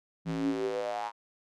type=tone with high-pass filter sweep; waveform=square; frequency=55 Hz; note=A1; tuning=in tune; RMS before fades=-32 dBFS; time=0.25-1.12 s; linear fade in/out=50 ms; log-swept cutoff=180 to 960 Hz; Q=7.4; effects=low-pass 6000 Hz 12 dB/octave